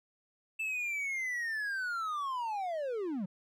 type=linear sweep; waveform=triangle; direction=down; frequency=2653 to 171.1 Hz; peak=-31 dBFS; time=0.59-3.26 s; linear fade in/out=10 ms; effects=none